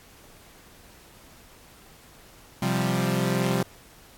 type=chord; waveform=sawtooth; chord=C suspended fourth; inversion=none; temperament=equal; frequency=130.81 / 174.61 / 196 Hz; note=C3 / F3 / G3; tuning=0 / 0 / 0 cents; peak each=-23 dBFS; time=2.62-3.63 s; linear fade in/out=5 ms; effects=pink hiss -52 dBFS RMS until 4.17 s + AAC 64 kbps

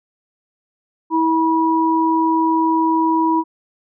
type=tone pair together; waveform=sine; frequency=323.8 / 971 Hz; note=E4 / B5; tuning=-31 / -30 cents; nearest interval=octave + perfect fifth; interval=1901 cents; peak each=-16 dBFS; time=1.1-3.44 s; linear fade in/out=50 ms; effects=none

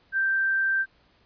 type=tone; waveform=sine; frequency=1568 Hz; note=G6; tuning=in tune; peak=-21 dBFS; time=0.12-0.86 s; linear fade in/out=50 ms; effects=pink hiss -62 dBFS RMS until 1.25 s + resampled to 11025 Hz

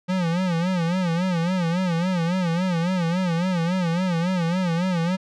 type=tone with vibrato; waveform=square; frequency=175.9 Hz; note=F3; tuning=13 cents sharp; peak=-21 dBFS; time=0.08-5.17 s; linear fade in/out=20 ms; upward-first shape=sine; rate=3.6 Hz; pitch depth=120 cents each way; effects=low-pass 5000 Hz 12 dB/octave

